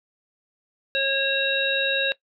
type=harmonic tone; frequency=545 Hz; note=C#5; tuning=29 cents flat; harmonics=1 / 3 / 5 / 7; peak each=-26 / -26 / -26 / -26 dBFS; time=0.95-2.12 s; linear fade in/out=0 ms; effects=noise-tail reverb RT60 0.1 s tail -19 dB re dry